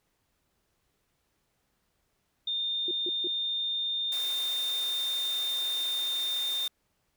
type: tone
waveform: sine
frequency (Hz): 3627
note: A#7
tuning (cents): -48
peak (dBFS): -28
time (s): 2.47-6.68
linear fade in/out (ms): 5
type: tone bursts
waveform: sine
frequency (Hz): 356.9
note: F4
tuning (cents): +38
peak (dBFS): -33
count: 3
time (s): 2.88-3.273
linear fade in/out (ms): 2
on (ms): 31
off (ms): 150
type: high-pass noise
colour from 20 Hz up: white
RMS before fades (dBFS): -41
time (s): 4.12-6.68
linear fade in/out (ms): 2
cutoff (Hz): 300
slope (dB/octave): 48
effects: pink hiss -75 dBFS RMS until 7.16 s